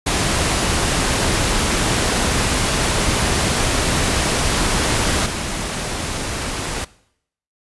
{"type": "noise with level steps", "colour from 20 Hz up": "pink", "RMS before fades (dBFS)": [-18, -24], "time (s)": [0.06, 6.85], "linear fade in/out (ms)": 10, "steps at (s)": 5.26, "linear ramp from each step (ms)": 2, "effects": ["noise-tail reverb RT60 0.7 s tail -20 dB re dry", "resampled to 24000 Hz"]}